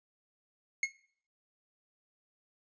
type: tone with exponential decay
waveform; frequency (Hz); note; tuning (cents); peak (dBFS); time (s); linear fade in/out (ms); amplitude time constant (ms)
45% pulse; 2166; C#7; -41; -24; 0.83-0.92; 2; 19
effects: noise-tail reverb RT60 0.5 s tail -17 dB re dry + resampled to 16000 Hz